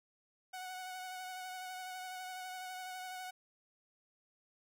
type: tone with vibrato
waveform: sawtooth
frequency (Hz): 740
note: F#5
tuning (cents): 0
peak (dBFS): -39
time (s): 0.53-3.31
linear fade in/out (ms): 10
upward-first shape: sine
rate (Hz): 12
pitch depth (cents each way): 20
effects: 13-bit